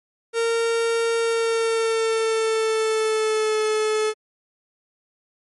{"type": "tone with pitch glide", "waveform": "45% pulse", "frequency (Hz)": [460, 431.7], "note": ["A#4", "A4"], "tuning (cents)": [-23, -33], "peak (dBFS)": -19, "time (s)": [0.33, 4.14], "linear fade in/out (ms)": 50, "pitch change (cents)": -110, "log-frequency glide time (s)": [1.18, 3.6], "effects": ["MP3 48 kbps"]}